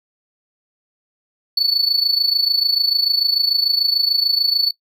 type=tone with amplitude modulation; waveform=triangle; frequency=4456 Hz; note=C#8; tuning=8 cents sharp; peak=-9 dBFS; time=1.57-4.71 s; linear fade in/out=5 ms; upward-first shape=sine; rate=26.8 Hz; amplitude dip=80%; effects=noise-tail reverb RT60 0.1 s tail -22 dB re dry + tanh soft clip ceiling -5 dBFS